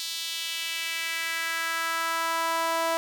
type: tone with high-pass filter sweep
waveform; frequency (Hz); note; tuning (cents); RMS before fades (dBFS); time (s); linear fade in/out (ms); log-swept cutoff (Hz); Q
sawtooth; 329.6; E4; 0; -29; 0-2.97; 0; 4000 to 750; 2.2
effects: none